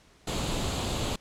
pink noise with comb filter, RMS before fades -30 dBFS, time 0.27-1.16 s, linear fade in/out 5 ms, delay 0.27 ms, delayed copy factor +0.5, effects pink hiss -59 dBFS RMS until 1.2 s + low-pass 8000 Hz 12 dB/octave

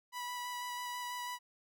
sawtooth tone with vibrato, 982 Hz, B5, 10 cents flat, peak -35 dBFS, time 0.12-1.39 s, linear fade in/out 50 ms, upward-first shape square, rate 6.1 Hz, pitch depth 9 cents each way, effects none

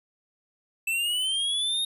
square linear sweep, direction up, 2637 to 3729 Hz, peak -25 dBFS, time 0.87-1.85 s, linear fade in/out 5 ms, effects resampled to 32000 Hz + 11-bit

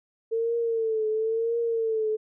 sine tone with vibrato, 449.7 Hz, A4, 38 cents sharp, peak -23 dBFS, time 0.31-2.17 s, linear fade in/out 20 ms, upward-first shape triangle, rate 0.98 Hz, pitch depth 75 cents each way, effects none

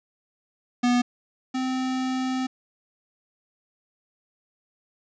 square tone pair in turn, 244.7 / 258.6 Hz, B3 / C4, -16 / -20 cents, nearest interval minor second, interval 96 cents, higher second, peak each -19 / -25 dBFS, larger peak first, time 0.83-1.02 / 1.54-2.47 s, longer second, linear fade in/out 10 ms, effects resampled to 16000 Hz + 9-bit

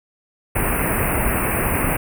pink band-stop noise, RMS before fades -20 dBFS, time 0.55-1.97 s, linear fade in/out 10 ms, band 2700 to 8800 Hz, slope 96 dB/octave, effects none

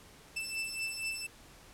sawtooth beating tone pair, 2650 / 2654.2 Hz, E7 / E7, +9 / +11 cents, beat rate 4.2 Hz, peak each -34 / -36 dBFS, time 0.36-1.27 s, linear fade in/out 10 ms, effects pink hiss -56 dBFS RMS until 1.73 s + low-pass 12000 Hz 12 dB/octave

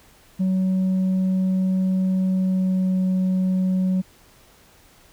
sine tone with pitch glide, 187.4 to 186.11 Hz, F#3 to F#3, +22 to +10 cents, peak -15 dBFS, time 0.39-4.02 s, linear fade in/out 20 ms, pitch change -12 cents, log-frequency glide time 2.29-2.99 s, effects tanh soft clip ceiling -17 dBFS + pink hiss -53 dBFS RMS until 5.12 s

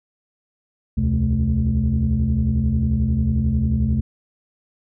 sine tone cluster, 69.7 / 80.9 / 128.2 / 216.8 Hz, C#2 / E2 / C3 / A3, +10 / -32 / -35 / -25 cents, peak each -21 dBFS, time 0.97-4.01 s, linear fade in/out 10 ms, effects tanh soft clip ceiling -10 dBFS

